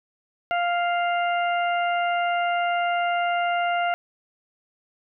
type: harmonic tone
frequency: 698.5 Hz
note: F5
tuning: in tune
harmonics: 1 / 2 / 3 / 4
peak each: -22 / -28 / -32 / -34 dBFS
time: 0.51-3.94 s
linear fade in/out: 0 ms
effects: none